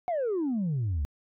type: exponential sweep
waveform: sine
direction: down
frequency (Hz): 741 to 66.7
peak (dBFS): -24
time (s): 0.08-1.05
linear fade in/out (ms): 0
effects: tanh soft clip ceiling -24 dBFS